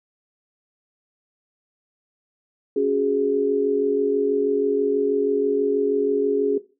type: chord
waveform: sine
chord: C# suspended fourth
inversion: none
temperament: just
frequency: 277.2 / 369.6 / 415.8 Hz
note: C#4 / F#4 / G#4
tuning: 0 / -2 / +2 cents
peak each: -25 / -25 / -19 dBFS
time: 2.76-6.58 s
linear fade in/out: 5 ms
effects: noise-tail reverb RT60 0.3 s tail -17 dB re dry